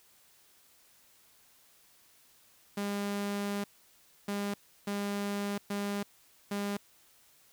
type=tone bursts at uneven times; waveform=sawtooth; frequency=202.3 Hz; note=G#3; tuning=45 cents flat; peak=-28 dBFS; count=5; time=2.77-3.64 / 4.28-4.54 / 4.87-5.58 / 5.7-6.03 / 6.51-6.77 s; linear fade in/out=5 ms; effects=white hiss -63 dBFS RMS until 7.52 s